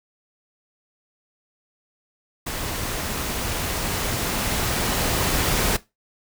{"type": "noise with level ramp", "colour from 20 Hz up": "pink", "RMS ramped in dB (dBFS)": [-29, -21], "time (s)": [2.46, 5.77], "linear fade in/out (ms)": 10, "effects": ["noise-tail reverb RT60 0.2 s tail -17 dB re dry"]}